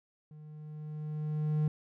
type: tone with level ramp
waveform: triangle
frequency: 152.4 Hz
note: D#3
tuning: 36 cents flat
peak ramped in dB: -46 to -23 dBFS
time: 0.31-1.68 s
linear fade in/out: 2 ms
effects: none